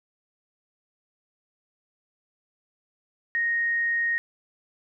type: tone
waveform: sine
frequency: 1864.7 Hz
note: A#6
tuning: in tune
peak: -22 dBFS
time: 3.35-4.18 s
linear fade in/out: 0 ms
effects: none